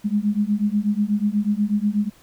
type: beating tone pair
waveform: sine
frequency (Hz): 203.4 / 211.6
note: G#3 / G#3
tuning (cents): -36 / +33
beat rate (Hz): 8.2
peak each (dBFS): -21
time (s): 0.04-2.1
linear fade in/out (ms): 20
effects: pink hiss -53 dBFS RMS until 2.22 s